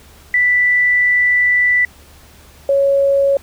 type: tone pair in turn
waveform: sine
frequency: 1975.5 / 554.4 Hz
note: B6 / C#5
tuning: 0 / 0 cents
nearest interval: octave + minor seventh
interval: 2200 cents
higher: first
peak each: -10 dBFS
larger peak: neither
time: 0.34-1.85 / 2.69-3.37 s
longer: first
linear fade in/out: 2 ms
effects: added 73 Hz sine -45 dBFS peak until 3.42 s + pink hiss -45 dBFS RMS until 3.42 s